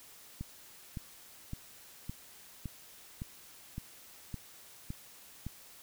click train, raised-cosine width 5 ms, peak -26 dBFS, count 10, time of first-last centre 0.41-5.466 s, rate 1.78 Hz, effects white hiss -55 dBFS RMS until 5.82 s

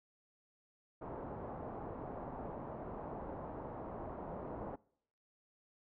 white low-pass noise, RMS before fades -45 dBFS, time 1.01-4.76 s, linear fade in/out 10 ms, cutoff 880 Hz, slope 24 dB/octave, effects noise-tail reverb RT60 0.7 s tail -25 dB re dry

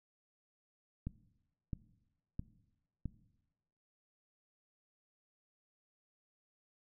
click train, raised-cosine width 5 ms, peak -26 dBFS, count 4, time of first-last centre 1.07-3.057 s, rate 1.51 Hz, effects noise-tail reverb RT60 1.0 s tail -18 dB re dry

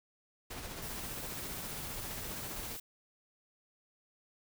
pink noise with tremolo, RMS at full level -42 dBFS, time 0.5-2.77 s, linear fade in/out 10 ms, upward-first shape triangle, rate 15 Hz, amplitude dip 40%
blue noise, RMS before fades -45 dBFS, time 0.82-2.8 s, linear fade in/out 5 ms
effects none

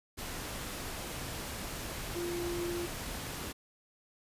sine tone in noise, 346.9 Hz, F4, 12 cents flat, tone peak -34 dBFS, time 2.15-2.87 s, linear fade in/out 20 ms, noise pink, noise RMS -40 dBFS, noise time 0.17-3.53 s, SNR +3 dB, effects resampled to 32000 Hz

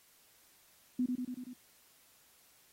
sine tone with echo, 250 Hz, B3, 21 cents sharp, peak -28 dBFS, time 0.99-1.06 s, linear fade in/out 5 ms, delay 95 ms, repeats 5, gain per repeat -3 dB, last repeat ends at 1.535 s, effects white hiss -65 dBFS RMS until 2.72 s + AAC 48 kbps

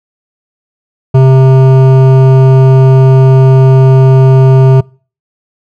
sine tone with hard clipping, 131.9 Hz, C3, 14 cents sharp, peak -3 dBFS, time 1.14-4.81 s, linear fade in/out 10 ms, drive 13 dB, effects noise-tail reverb RT60 0.4 s tail -25 dB re dry

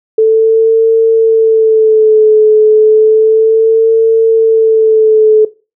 sine tone with vibrato, 440 Hz, A4, in tune, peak -3 dBFS, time 0.18-5.45 s, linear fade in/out 5 ms, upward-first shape sine, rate 0.32 Hz, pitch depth 39 cents each way, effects noise-tail reverb RT60 0.3 s tail -18 dB re dry

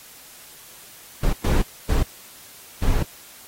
brown noise bursts at uneven times, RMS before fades -18 dBFS, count 4, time 1.23-1.33 / 1.44-1.62 / 1.89-2.03 / 2.82-3.03 s, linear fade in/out 5 ms, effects white hiss -45 dBFS RMS until 3.47 s + AAC 48 kbps

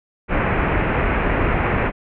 pink low-pass noise, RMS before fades -19 dBFS, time 0.28-1.92 s, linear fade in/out 50 ms, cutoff 2500 Hz, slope 48 dB/octave, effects none

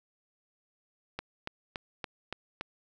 click train, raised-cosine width 0.3 ms, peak -19 dBFS, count 6, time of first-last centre 1.19-2.61 s, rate 3.52 Hz, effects none

